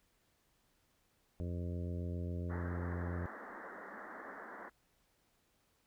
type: harmonic tone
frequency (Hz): 87.31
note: F2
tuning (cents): 0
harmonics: 1 / 2 / 3 / 4 / 5 / 6 / 7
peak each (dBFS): -38 / -44 / -48 / -50 / -52 / -54 / -55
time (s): 1.4-3.26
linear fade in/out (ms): 0
type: band-pass noise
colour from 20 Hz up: white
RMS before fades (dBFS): -49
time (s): 2.49-4.7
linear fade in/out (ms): 20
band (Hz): 190 to 1900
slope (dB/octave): 96
effects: pink hiss -75 dBFS RMS until 5.86 s